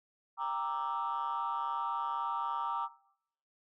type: chord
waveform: sine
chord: E half-diminished seventh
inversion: first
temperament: equal with one note detuned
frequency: 790.8 / 932.3 / 1174.7 / 1318.5 Hz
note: G5 / Bb5 / D6 / E6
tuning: +15 / 0 / 0 / 0 cents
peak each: -40 / -34 / -35 / -40 dBFS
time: 0.37-2.89 s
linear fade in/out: 50 ms
effects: noise-tail reverb RT60 0.7 s tail -20 dB re dry + tanh soft clip ceiling -27 dBFS